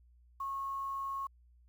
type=tone with quantisation; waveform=sine; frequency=1093 Hz; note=C#6; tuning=25 cents flat; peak=-35 dBFS; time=0.4-1.27 s; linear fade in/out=5 ms; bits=10; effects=added 60 Hz sine -60 dBFS peak until 1.68 s

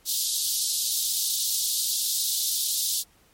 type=high-pass noise; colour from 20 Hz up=pink; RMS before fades=-26 dBFS; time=0.05-3.04 s; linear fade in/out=50 ms; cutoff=3600 Hz; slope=48 dB/octave; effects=pink hiss -60 dBFS RMS until 3.33 s + MP3 64 kbps

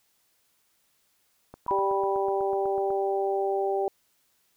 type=click train; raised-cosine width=1 ms; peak=-28 dBFS; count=12; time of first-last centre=1.54-2.905 s; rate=8.06 Hz
type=tone with exponential decay; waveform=sine; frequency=981 Hz; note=B5; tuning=12 cents flat; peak=-24 dBFS; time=1.68-3.85 s; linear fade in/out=2 ms; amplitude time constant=470 ms
type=harmonic tone; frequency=196 Hz; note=G3; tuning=in tune; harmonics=2 / 3 / 4; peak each=-26 / -32 / -29 dBFS; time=1.71-3.88 s; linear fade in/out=0 ms
effects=white hiss -69 dBFS RMS until 4.56 s

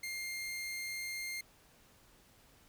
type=tone; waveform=sawtooth; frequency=2114 Hz; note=C7; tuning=17 cents sharp; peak=-35 dBFS; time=0.03-1.41 s; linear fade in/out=5 ms; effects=pink hiss -64 dBFS RMS until 2.68 s

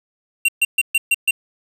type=tone bursts; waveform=square; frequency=2753 Hz; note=F7; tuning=25 cents flat; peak=-13 dBFS; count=6; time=0.45-1.31 s; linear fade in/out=5 ms; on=35 ms; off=130 ms; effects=resampled to 32000 Hz + 7-bit

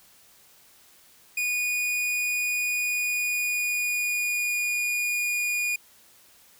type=tone with pitch glide; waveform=45% pulse; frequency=2460 to 2443 Hz; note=D#7 to D#7; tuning=-20 to -32 cents; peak=-24 dBFS; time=1.37-5.76 s; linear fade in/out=5 ms; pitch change=-12 cents; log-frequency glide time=2.84-4.61 s; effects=white hiss -56 dBFS RMS until 6.59 s

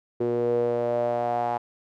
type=tone with band-pass filter sweep; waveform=sawtooth; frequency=119.5 Hz; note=A#2; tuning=43 cents sharp; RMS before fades=-25 dBFS; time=0.2-1.58 s; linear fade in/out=10 ms; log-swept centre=400 to 800 Hz; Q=6.4; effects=none

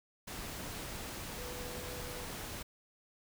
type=tone in noise; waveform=sine; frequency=493.9 Hz; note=B4; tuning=in tune; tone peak=-47 dBFS; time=1.38-2.25 s; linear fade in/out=10 ms; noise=pink; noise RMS=-43 dBFS; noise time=0.27-2.63 s; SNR=-7 dB; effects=none

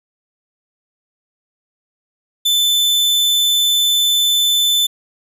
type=tone; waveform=40% pulse; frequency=3520 Hz; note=A7; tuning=in tune; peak=-11 dBFS; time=2.45-4.87 s; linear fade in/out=10 ms; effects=none

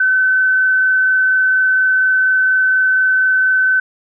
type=tone with frequency modulation; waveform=sine; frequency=1522 Hz; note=F#6; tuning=48 cents sharp; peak=-10 dBFS; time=0-3.8 s; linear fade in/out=5 ms; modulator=24.2 Hz; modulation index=0.34; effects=none

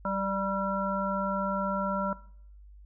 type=harmonic tone with a mistuned harmonic; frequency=194 Hz; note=G3; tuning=18 cents flat; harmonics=1 / 3 / 5 / 7; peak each=-33 / -33 / -33 / -33 dBFS; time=0.05-2.13 s; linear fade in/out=2 ms; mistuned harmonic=3; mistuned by=+25 cents; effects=noise-tail reverb RT60 0.6 s tail -19 dB re dry + added 50 Hz sine -48 dBFS peak until 2.85 s

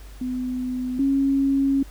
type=tone pair in turn; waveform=sine; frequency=252.6 / 274 Hz; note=B3 / C#4; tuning=+39 / -20 cents; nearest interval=minor second; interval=141 cents; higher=second; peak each=-24 / -17 dBFS; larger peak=second; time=0.21-0.99 / 0.99-1.83 s; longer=second; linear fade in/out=5 ms; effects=added 50 Hz sine -39 dBFS peak until 1.9 s + pink hiss -50 dBFS RMS until 1.9 s

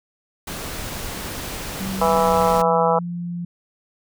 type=noise; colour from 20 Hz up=pink; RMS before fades=-30 dBFS; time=0.47-2.62 s; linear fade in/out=5 ms
type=tone with pitch glide; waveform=sine; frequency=191.5 to 173.59 Hz; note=G3 to F3; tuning=-40 to -10 cents; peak=-25 dBFS; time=1.8-3.45 s; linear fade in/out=5 ms; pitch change=-170 cents; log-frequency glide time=2.11-2.84 s
type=harmonic tone; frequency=164.81 Hz; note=E3; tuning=in tune; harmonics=3 / 4 / 5 / 6 / 7 / 8; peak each=-20 / -22 / -21 / -22 / -27 / -25 dBFS; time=2.01-2.99 s; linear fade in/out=5 ms
effects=none

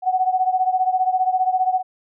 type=beating tone pair; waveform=sine; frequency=740 / 755 Hz; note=F#5 / F#5; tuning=0 / +35 cents; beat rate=15 Hz; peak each=-18 / -21 dBFS; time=0.02-1.83 s; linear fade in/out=50 ms; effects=none

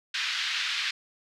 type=band-pass noise; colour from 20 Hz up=white; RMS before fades=-30 dBFS; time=0.14-0.91 s; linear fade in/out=5 ms; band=1500 to 4200 Hz; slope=24 dB/octave; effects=none

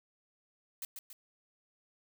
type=noise with echo; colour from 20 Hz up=blue; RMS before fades=-40 dBFS; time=0.82-0.85 s; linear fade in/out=2 ms; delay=140 ms; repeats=2; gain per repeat=-5 dB; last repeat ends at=1.13 s; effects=none

